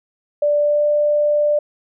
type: tone with pitch glide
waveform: sine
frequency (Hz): 587.3 to 592.1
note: D5 to D5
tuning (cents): 0 to +14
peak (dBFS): -13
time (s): 0.42-1.59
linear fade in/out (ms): 5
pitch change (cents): +14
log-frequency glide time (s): 0.58-0.85
effects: none